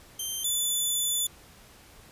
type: tone pair in turn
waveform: 10% pulse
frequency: 3136 / 3492 Hz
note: G7 / A7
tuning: 0 / -14 cents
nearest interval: major second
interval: 186 cents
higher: second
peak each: -22 / -17 dBFS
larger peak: second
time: 0.19-0.44 / 0.44-1.27 s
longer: second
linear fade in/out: 5 ms
effects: pink hiss -53 dBFS RMS until 2.11 s + resampled to 32000 Hz